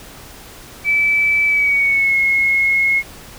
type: tone with pitch glide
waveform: sine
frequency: 2310 to 2168 Hz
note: D7 to C#7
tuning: -29 to -39 cents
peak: -12 dBFS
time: 0.84-3.03 s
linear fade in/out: 50 ms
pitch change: -110 cents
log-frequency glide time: 1.46-2.17 s
effects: pink hiss -38 dBFS RMS until 3.38 s